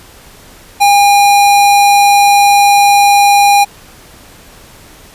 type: tone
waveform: square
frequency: 810 Hz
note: G#5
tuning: 43 cents flat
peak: -5 dBFS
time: 0.8-3.65 s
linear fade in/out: 20 ms
effects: pink hiss -38 dBFS RMS until 5.14 s + resampled to 32000 Hz